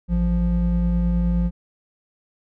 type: tone pair together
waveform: triangle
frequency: 55 / 174.61 Hz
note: A1 / F3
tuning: 0 / 0 cents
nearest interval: octave + minor sixth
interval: 2000 cents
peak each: -18 dBFS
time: 0.08-1.51 s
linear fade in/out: 50 ms
effects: none